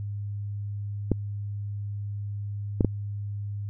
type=clicks; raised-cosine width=3 ms; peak=-8 dBFS; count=3; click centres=1.117 / 2.808 / 2.847 s; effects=added 102 Hz sine -30 dBFS peak until 3.69 s